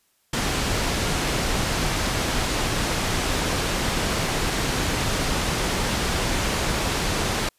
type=low-pass noise; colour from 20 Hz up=pink; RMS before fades=-24 dBFS; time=0.33-7.49 s; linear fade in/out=5 ms; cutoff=8000 Hz; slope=12 dB/octave; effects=white hiss -66 dBFS RMS until 7.58 s + resampled to 32000 Hz